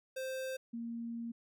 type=tone pair in turn; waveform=square / sine; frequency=523.3 / 232.7 Hz; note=C5 / A#3; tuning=0 / -3 cents; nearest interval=octave + major second; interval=1403 cents; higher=first; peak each=-38 / -38 dBFS; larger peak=neither; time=0.16-0.57 / 0.73-1.32 s; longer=second; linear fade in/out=10 ms; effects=none